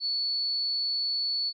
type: tone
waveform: sine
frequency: 4435 Hz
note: C#8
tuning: in tune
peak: -26 dBFS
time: 0-1.53 s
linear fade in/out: 50 ms
effects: none